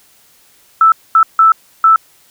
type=tone bursts at uneven times; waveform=sine; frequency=1318.5 Hz; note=E6; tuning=in tune; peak=-4 dBFS; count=4; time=0.81-0.92 / 1.15-1.23 / 1.39-1.52 / 1.84-1.96 s; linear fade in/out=2 ms; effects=white hiss -49 dBFS RMS until 2.3 s